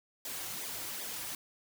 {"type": "noise with flanger", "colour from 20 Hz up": "white", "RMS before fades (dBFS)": -40, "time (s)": [0.25, 1.35], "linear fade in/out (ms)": 2, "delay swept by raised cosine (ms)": [0.71, 4.81], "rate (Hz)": 2.6, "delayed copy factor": -0.8, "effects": []}